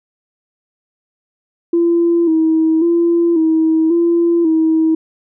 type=tone with vibrato; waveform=sine; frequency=330 Hz; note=E4; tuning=2 cents sharp; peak=-9 dBFS; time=1.73-4.95 s; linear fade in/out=5 ms; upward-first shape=square; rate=0.92 Hz; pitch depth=52 cents each way; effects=tanh soft clip ceiling -5 dBFS